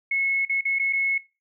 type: tone with dropouts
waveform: sine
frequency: 2186 Hz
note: C#7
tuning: 25 cents flat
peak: -21 dBFS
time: 0.11-1.18 s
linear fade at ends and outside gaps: 5 ms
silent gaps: 0.452-0.495 / 0.61-0.652 / 0.787-0.796 / 0.927-0.932 s
effects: noise-tail reverb RT60 0.3 s tail -19 dB re dry